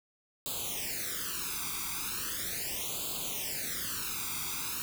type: noise with flanger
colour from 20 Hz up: white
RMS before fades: -36 dBFS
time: 0.46-4.82 s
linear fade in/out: 0 ms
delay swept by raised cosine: 0.26 to 0.85 ms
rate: 0.38 Hz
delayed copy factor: +1
effects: none